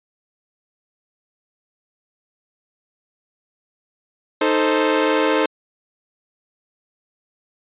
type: chord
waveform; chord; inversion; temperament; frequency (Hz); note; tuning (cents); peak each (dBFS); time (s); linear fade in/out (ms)
sawtooth; A diminished; second; equal; 311.1 / 440 / 523.3; Eb4 / A4 / C5; 0 / 0 / 0; -16; 4.41-5.46; 5
effects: resampled to 8000 Hz